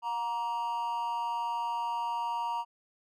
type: tone with amplitude modulation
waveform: triangle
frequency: 940 Hz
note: A#5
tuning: 14 cents sharp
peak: -25 dBFS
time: 0.02-2.65 s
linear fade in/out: 50 ms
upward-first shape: sine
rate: 221 Hz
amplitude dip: 70%
effects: none